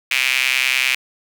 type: tone with high-pass filter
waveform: sawtooth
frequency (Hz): 130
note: C3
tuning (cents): -11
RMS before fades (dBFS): -18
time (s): 0.11-0.95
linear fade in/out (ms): 5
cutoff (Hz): 2400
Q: 4.7
effects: none